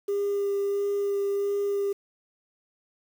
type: tone with vibrato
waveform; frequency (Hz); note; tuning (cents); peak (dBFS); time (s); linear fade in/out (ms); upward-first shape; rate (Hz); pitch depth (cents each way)
sine; 401.7; G4; +42; -22; 0.08-1.93; 10; sine; 1.5; 10
effects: tanh soft clip ceiling -22 dBFS + 8-bit